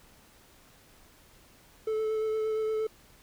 triangle tone with vibrato, 436.3 Hz, A4, 15 cents flat, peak -25 dBFS, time 1.87-2.87 s, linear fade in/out 5 ms, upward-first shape sine, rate 8.6 Hz, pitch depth 13 cents each way, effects pink hiss -58 dBFS RMS until 3.22 s

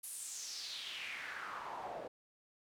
pink noise with band-pass filter sweep, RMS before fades -45 dBFS, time 0.03-2.08 s, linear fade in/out 10 ms, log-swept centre 11000 to 560 Hz, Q 3.7, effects none

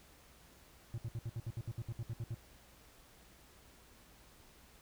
triangle tone bursts, 115.5 Hz, A#2, 16 cents flat, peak -35 dBFS, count 14, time 0.94-2.344 s, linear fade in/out 0 ms, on 39 ms, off 66 ms, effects added 60 Hz sine -67 dBFS peak until 4.81 s + pink hiss -62 dBFS RMS until 4.81 s

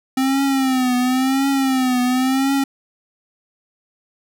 square tone with vibrato, 261.3 Hz, C4, 2 cents flat, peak -16 dBFS, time 0.17-2.64 s, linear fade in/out 5 ms, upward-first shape triangle, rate 0.95 Hz, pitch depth 100 cents each way, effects none

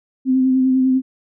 sine tone with vibrato, 260 Hz, C4, 11 cents flat, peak -12 dBFS, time 0.25-1.02 s, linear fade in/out 50 ms, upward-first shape sine, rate 10 Hz, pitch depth 21 cents each way, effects none

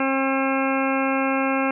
harmonic tone, 268.4 Hz, C4, 44 cents sharp, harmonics 1 / 2 / 3 / 4 / 5 / 6 / 8 / 9 / 10, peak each -23 / -26 / -28 / -29 / -30 / -31 / -32 / -33 / -33 dBFS, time 0-1.71 s, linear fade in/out 2 ms, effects none

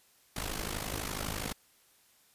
pink noise with amplitude modulation, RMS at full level -33 dBFS, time 0.36-1.53 s, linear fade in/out 5 ms, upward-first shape sine, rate 52.1 Hz, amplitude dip 80%, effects white hiss -65 dBFS RMS until 2.34 s + resampled to 32000 Hz

